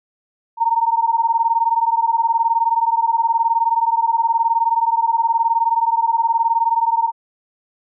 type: beating tone pair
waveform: sine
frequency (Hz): 910 / 929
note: A#5 / A#5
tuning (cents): -42 / -6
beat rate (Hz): 19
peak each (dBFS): -17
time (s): 0.57-7.12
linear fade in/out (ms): 50
effects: none